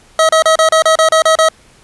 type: tone bursts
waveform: 25% pulse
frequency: 640 Hz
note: D#5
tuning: 49 cents sharp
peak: -3 dBFS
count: 10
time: 0.19-1.487 s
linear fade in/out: 2 ms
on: 100 ms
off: 33 ms
effects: pink hiss -46 dBFS RMS until 1.83 s + resampled to 24000 Hz